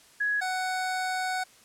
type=tone pair in turn; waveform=sine / 25% pulse; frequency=1672 / 743.5 Hz; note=G#6 / F#5; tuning=+11 / +8 cents; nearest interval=octave + major second; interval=1403 cents; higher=first; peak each=-24 dBFS; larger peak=neither; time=0.2-0.41 / 0.41-1.44 s; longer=second; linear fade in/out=10 ms; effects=white hiss -56 dBFS RMS until 1.64 s + low-pass 10000 Hz 12 dB/octave